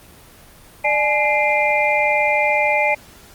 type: tone cluster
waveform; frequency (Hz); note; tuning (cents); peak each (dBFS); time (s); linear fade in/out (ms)
sine; 595 / 848 / 2078 / 2400; D5 / G#5 / C7 / D7; +22 / +36 / -12 / +37; -20; 0.84-2.95; 10
effects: pink hiss -45 dBFS RMS until 3.34 s + Opus 24 kbps